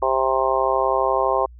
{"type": "harmonic tone", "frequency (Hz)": 132.1, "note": "C3", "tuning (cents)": 17, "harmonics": [3, 4, 5, 6, 7, 8], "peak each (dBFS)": [-25, -23, -24, -25, -25, -23], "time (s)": [0.02, 1.46], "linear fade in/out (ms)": 5, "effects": ["added 60 Hz sine -40 dBFS peak until 1.59 s"]}